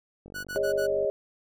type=click train; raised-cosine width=2 ms; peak=-32 dBFS; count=39; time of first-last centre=0.26-1.048 s; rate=48.2 Hz
type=tone bursts; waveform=45% pulse; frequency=1473 Hz; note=F#6; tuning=8 cents flat; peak=-33 dBFS; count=4; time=0.34-0.872 s; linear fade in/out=20 ms; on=100 ms; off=44 ms
type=chord; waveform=sine; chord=Ab suspended fourth; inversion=none; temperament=equal with one note detuned; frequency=407.2 / 554.4 / 622.3 Hz; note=Ab4 / Db5 / Eb5; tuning=-34 / 0 / 0 cents; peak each=-28 dBFS; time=0.56-1.1 s; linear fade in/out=0 ms
effects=none